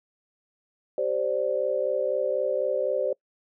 sine chord, G suspended fourth, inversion none, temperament equal with one note detuned, 390 / 523.3 / 587.3 Hz, G4 / C5 / D5, -9 / 0 / 0 cents, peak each -31 / -26 / -27 dBFS, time 0.98-3.13 s, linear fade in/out 2 ms, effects noise-tail reverb RT60 0.1 s tail -25 dB re dry

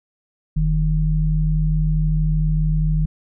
sine tone pair together, 43.69 / 155.7 Hz, F1 / D#3, +1 / +2 cents, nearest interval octave + minor seventh, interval 2201 cents, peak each -18 dBFS, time 0.56-3.06 s, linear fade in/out 10 ms, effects none

